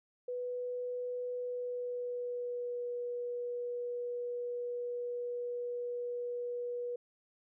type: tone with pitch glide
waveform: sine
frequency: 493.9 to 485.1 Hz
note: B4 to B4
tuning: 0 to -31 cents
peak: -35 dBFS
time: 0.28-6.96 s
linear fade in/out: 5 ms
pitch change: -31 cents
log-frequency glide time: 1.35-2.88 s
effects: none